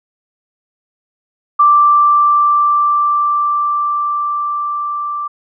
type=tone with level ramp; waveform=sine; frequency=1174.7 Hz; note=D6; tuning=in tune; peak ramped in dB=-5 to -18 dBFS; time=1.59-5.28 s; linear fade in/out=10 ms; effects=none